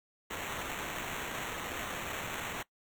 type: noise with sample-and-hold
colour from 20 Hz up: violet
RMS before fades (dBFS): -39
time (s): 0.3-2.63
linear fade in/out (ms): 10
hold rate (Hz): 4900
effects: noise-tail reverb RT60 0.1 s tail -20 dB re dry